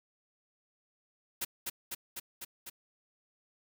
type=noise with echo; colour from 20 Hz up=white; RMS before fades=-34 dBFS; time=1.41-1.45 s; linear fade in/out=10 ms; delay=250 ms; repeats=5; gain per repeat=-2 dB; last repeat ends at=2.7 s; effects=none